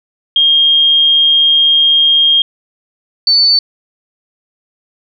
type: tone pair in turn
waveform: sine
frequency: 3228 / 4504 Hz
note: G#7 / C#8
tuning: -50 / +27 cents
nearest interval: tritone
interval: 577 cents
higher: second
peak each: -6 dBFS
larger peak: neither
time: 0.36-2.42 / 3.27-3.59 s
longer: first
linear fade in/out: 2 ms
effects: none